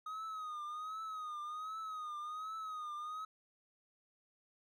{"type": "tone with vibrato", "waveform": "triangle", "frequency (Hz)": 1251, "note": "D#6", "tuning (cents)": 9, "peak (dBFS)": -39, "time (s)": [0.06, 3.25], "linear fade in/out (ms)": 5, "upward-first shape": "triangle", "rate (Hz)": 1.3, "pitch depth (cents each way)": 89, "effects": []}